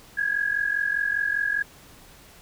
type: tone pair together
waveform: sine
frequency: 1634 / 1679 Hz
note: G#6 / G#6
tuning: -29 / +18 cents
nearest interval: unison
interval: 47 cents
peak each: -25 dBFS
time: 0.17-1.63 s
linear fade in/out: 10 ms
effects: pink hiss -50 dBFS RMS until 2.41 s